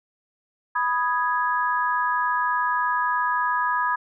sine chord, G# minor, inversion first, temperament equal, 987.8 / 1244.5 / 1661.2 Hz, B5 / D#6 / G#6, 0 / 0 / 0 cents, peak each -23 / -26 / -26 dBFS, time 0.75-3.96 s, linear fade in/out 10 ms, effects none

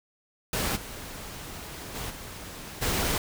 pink noise with level steps, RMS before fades -28 / -40 / -35 / -41 / -27 dBFS, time 0.53-3.18 s, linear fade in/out 2 ms, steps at 0.75 / 1.94 / 2.09 / 2.81 s, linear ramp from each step 20 ms, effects none

